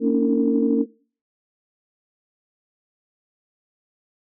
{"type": "tone cluster", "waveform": "sine", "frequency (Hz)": [230.2, 278.3, 290.7, 317.8, 455.7], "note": ["A#3", "C#4", "D4", "D#4", "A#4"], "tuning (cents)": [-22, 7, -18, 37, -39], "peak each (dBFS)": [-20, -20, -26, -27, -22], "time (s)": [0, 0.86], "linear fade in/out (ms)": 50, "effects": ["noise-tail reverb RT60 0.4 s tail -20 dB re dry", "tanh soft clip ceiling -6 dBFS"]}